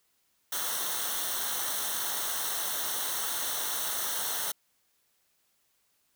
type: noise with comb filter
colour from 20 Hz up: white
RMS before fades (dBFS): -32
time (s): 0.52-4.52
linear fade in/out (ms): 5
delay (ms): 0.41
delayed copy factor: -0.75
effects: white hiss -72 dBFS RMS until 6.15 s